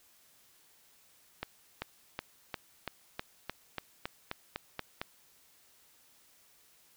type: accelerating click train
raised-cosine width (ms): 0.3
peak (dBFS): -19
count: 13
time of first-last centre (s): 1.43-5.015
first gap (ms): 390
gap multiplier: 0.95
effects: white hiss -64 dBFS RMS until 6.96 s